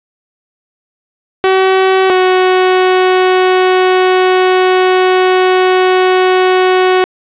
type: tone pair in turn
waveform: sawtooth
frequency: 379.1 / 370.2 Hz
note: F#4 / F#4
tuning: +42 / +1 cents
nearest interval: unison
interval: 41 cents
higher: first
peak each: -3 dBFS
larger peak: neither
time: 1.44-2.1 / 2.1-7.04 s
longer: second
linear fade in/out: 0 ms
effects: resampled to 8000 Hz + 7-bit